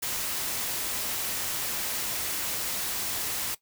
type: noise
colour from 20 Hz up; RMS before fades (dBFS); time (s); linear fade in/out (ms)
white; -31; 0.02-3.55; 10
effects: noise-tail reverb RT60 0.1 s tail -17 dB re dry